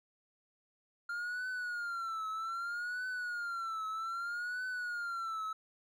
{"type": "tone with vibrato", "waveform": "triangle", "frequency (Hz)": 1396.9, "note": "F6", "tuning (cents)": 0, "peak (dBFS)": -34, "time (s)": [1.09, 5.53], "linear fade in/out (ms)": 5, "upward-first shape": "triangle", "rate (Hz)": 0.63, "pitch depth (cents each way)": 140, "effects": []}